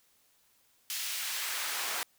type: noise with high-pass filter sweep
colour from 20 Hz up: pink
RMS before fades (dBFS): -35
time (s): 0.9-2.03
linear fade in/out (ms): 0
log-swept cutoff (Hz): 3100 to 850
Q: 0.81
effects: white hiss -68 dBFS RMS until 2.18 s